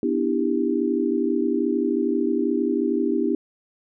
sine chord, E minor seventh, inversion second, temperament just, 247.2 / 296.7 / 329.6 / 395.6 Hz, B3 / D4 / E4 / G4, +2 / +18 / 0 / +16 cents, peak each -25 dBFS, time 0.03-3.35 s, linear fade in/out 2 ms, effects none

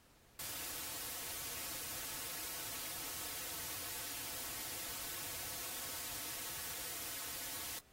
white noise with comb filter, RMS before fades -44 dBFS, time 0.39-7.79 s, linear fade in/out 2 ms, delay 5 ms, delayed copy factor -0.65, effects pink hiss -67 dBFS RMS until 7.92 s + AAC 48 kbps

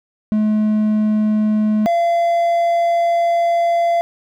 triangle tone pair in turn, 213.8 / 683.3 Hz, A3 / F5, -49 / -38 cents, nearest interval octave + minor sixth, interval 2011 cents, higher second, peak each -11 dBFS, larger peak neither, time 0.32-1.86 / 1.86-4.01 s, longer second, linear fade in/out 0 ms, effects none

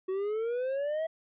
triangle exponential sweep, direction up, 371.2 to 655 Hz, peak -27 dBFS, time 0.08-1.07 s, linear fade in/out 10 ms, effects resampled to 8000 Hz

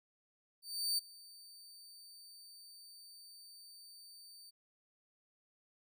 sawtooth tone with ADSR envelope, 4593 Hz, D8, 39 cents flat, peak -28 dBFS, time 0.62-4.51 s, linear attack 360 ms, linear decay 16 ms, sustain -23 dB, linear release 19 ms, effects none

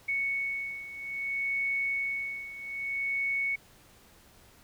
sine beating tone pair, 2217 / 2217.61 Hz, C#7 / C#7, 0 / 0 cents, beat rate 0.61 Hz, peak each -35 / -31 dBFS, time 0.08-3.56 s, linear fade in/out 10 ms, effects pink hiss -58 dBFS RMS until 4.63 s

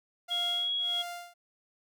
sawtooth tone with tremolo, 698.5 Hz, F5, in tune, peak -33 dBFS, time 0.28-1.34 s, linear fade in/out 10 ms, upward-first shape sine, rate 1.6 Hz, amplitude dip 95%
sine tone, 3322 Hz, G#7, in tune, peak -28 dBFS, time 0.3-1.03 s, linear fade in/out 20 ms
effects none

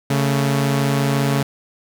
sawtooth tone pair together, 139.09 / 221.5 Hz, C#3 / A3, +6 / +12 cents, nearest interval minor sixth, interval 806 cents, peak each -13 / -19 dBFS, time 0.1-1.43 s, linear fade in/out 5 ms, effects none

